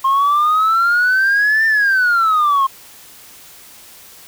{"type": "exponential two-way sweep", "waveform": "sine", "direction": "up then down", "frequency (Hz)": [1063, 1799, 1063], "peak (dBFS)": -9, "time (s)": [0.04, 2.67], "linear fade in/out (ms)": 10, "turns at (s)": 1.66, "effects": ["tanh soft clip ceiling -9 dBFS", "white hiss -41 dBFS RMS until 4.27 s"]}